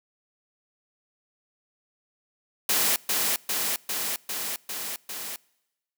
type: noise with echo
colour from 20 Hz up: white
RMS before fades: -23 dBFS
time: 2.69-2.96 s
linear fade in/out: 2 ms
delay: 400 ms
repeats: 6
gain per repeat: -2 dB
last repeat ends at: 5.36 s
effects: noise-tail reverb RT60 1.0 s tail -26 dB re dry + high-pass 150 Hz 12 dB/octave